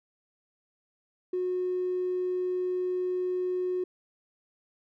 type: tone with tanh clipping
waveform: triangle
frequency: 364.4 Hz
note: F#4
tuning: 26 cents flat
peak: -26 dBFS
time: 1.33-3.84 s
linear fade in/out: 5 ms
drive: 1 dB
effects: none